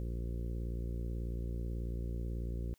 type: harmonic tone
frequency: 58.27 Hz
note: A#1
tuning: in tune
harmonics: 1 / 2 / 3 / 4 / 5 / 6 / 7 / 8 / 9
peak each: -36 / -43 / -47 / -51 / -54 / -51 / -54 / -58 / -58 dBFS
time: 0-2.74 s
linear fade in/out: 0 ms
effects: white hiss -73 dBFS RMS until 2.78 s